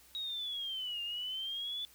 sine linear two-way sweep, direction down then up, 3812 to 2794 to 3487 Hz, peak -36 dBFS, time 0.15-1.85 s, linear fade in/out 0 ms, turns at 1.02 s, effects added 60 Hz sine -70 dBFS peak until 1.94 s + white hiss -61 dBFS RMS until 1.94 s

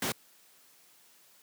pink noise, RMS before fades -31 dBFS, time 0.02-0.12 s, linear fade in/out 2 ms, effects white hiss -61 dBFS RMS until 1.42 s + high-pass 150 Hz 12 dB/octave

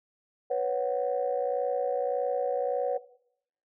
sine chord, B suspended second, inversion none, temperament just, 493.9 / 555.6 / 740.8 Hz, B4 / C#5 / F#5, 0 / +4 / +2 cents, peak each -28 / -29 / -32 dBFS, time 0.5-2.98 s, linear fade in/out 10 ms, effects noise-tail reverb RT60 0.7 s tail -18 dB re dry + tanh soft clip ceiling -17 dBFS

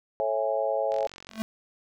sine chord, A major seventh, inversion none, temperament just, 440 / 550 / 660 / 825 Hz, A4 / C#5 / E5 / G#5, 0 / -14 / +2 / -12 cents, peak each -33 / -27 / -29 / -32 dBFS, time 0.2-1.07 s, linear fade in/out 0 ms
click train, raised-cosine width 0.2 ms, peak -26 dBFS, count 23, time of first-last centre 0.92-1.4 s, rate 45.8 Hz
square tone with exponential growth, 220.2 Hz, A3, 2 cents sharp, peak -25 dBFS, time 1.3-1.42 s, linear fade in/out 0 ms, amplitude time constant 26 ms
effects none

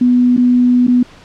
sine tone with dropouts, 246.9 Hz, B3, in tune, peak -7 dBFS, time 0.01-1.03 s, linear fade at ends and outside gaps 5 ms, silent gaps 0.367-0.376 / 0.869-0.879 s, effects pink hiss -41 dBFS RMS until 1.24 s + low-pass 5000 Hz 12 dB/octave

